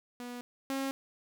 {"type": "tone pair in turn", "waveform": "sawtooth", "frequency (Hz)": [244.1, 270.5], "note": ["B3", "C#4"], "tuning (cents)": [-20, -42], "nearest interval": "major second", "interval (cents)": 178, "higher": "second", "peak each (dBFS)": [-36, -28], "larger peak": "second", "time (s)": [[0.2, 0.41], [0.7, 0.91]], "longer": "neither", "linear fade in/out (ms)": 0, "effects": []}